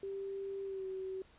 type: tone with pitch glide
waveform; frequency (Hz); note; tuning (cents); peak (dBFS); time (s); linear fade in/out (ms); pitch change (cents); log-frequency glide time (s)
sine; 392 to 379.1; G4 to F#4; 0 to +42; -38; 0.03-1.22; 2; -58; 0.64-0.86
effects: pink hiss -64 dBFS RMS until 1.38 s + resampled to 8000 Hz